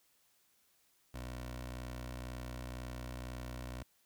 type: tone with notch filter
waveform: 15% pulse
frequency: 62 Hz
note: B1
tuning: 7 cents sharp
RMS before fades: -44 dBFS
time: 1.14-3.83 s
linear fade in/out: 5 ms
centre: 170 Hz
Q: 1.5
effects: white hiss -72 dBFS RMS until 4.05 s